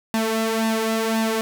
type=tone with flanger; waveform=sawtooth; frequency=222.8 Hz; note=A3; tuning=22 cents sharp; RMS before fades=-22 dBFS; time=0.14-1.41 s; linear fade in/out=0 ms; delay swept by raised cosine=1.1 to 3 ms; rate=1.9 Hz; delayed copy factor=+0.65; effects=none